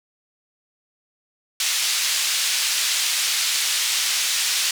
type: band-pass noise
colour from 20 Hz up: pink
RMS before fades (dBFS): -22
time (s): 1.6-4.71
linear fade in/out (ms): 2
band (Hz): 3000 to 8500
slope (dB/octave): 12
effects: none